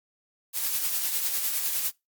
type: noise with tremolo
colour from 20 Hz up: blue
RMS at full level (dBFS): -26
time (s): 0.53-1.92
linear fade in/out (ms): 50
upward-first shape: sine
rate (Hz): 9.9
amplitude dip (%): 40
effects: noise-tail reverb RT60 0.2 s tail -23 dB re dry + Opus 48 kbps